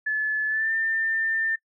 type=tone with pitch glide; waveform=sine; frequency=1726 to 1795.1 Hz; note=A6 to A6; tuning=-34 to +34 cents; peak=-22 dBFS; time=0.06-1.56 s; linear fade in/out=10 ms; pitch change=+68 cents; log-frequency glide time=0.48-0.72 s; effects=noise-tail reverb RT60 0.1 s tail -24 dB re dry